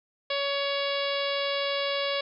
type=harmonic tone; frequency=561 Hz; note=C#5; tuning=21 cents sharp; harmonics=1 / 2 / 3 / 4 / 5 / 6 / 7 / 8 / 9; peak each=-29 / -35 / -38 / -36 / -36 / -35 / -37 / -40 / -42 dBFS; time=0.3-2.21 s; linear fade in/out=5 ms; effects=none